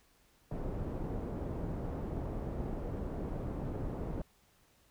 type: low-pass noise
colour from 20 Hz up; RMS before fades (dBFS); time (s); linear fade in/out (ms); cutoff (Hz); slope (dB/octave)
pink; -38; 0.51-4.22; 5; 550; 12
effects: pink hiss -68 dBFS RMS until 4.9 s